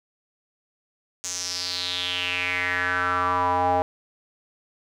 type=tone with band-pass filter sweep; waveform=square; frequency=89.8 Hz; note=F2; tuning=49 cents sharp; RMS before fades=-25 dBFS; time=1.24-3.82 s; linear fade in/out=0 ms; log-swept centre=6700 to 730 Hz; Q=5.1; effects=none